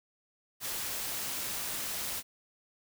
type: noise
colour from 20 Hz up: white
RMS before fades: -36 dBFS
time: 0.6-2.23 s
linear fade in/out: 50 ms
effects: none